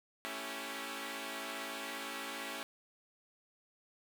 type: chord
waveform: 5% pulse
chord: A dominant seventh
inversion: none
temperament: equal with one note detuned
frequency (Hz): 220 / 277.2 / 329.6 / 388.8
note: A3 / C#4 / E4 / G4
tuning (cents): 0 / 0 / 0 / -14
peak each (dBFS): -36 / -32 / -36 / -36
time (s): 0.25-2.63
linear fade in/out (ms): 0
effects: none